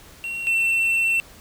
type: tone pair in turn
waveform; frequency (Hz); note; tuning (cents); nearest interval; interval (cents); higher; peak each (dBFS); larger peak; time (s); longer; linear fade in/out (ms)
triangle; 2735 / 2696; F7 / E7; -37 / +38; unison; 25; first; -25 / -16; second; 0.24-0.47 / 0.47-1.2; second; 0
effects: pink hiss -47 dBFS RMS until 1.4 s